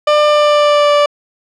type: tone with pitch glide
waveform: 30% pulse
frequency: 597 to 584 Hz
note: D5 to D5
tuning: +28 to -10 cents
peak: -5 dBFS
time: 0.07-1.06 s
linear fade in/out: 5 ms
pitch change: -38 cents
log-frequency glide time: 0.25-0.93 s
effects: low-pass 4000 Hz 12 dB/octave